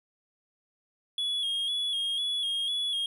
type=tone with vibrato; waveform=triangle; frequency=3322 Hz; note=G#7; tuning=in tune; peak=-26 dBFS; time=1.18-3.06 s; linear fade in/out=2 ms; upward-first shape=square; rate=2 Hz; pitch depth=39 cents each way; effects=none